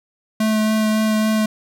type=tone with vibrato; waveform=square; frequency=216.8 Hz; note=A3; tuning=25 cents flat; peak=-16 dBFS; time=0.4-1.46 s; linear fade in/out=5 ms; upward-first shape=sine; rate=3.6 Hz; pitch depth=10 cents each way; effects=none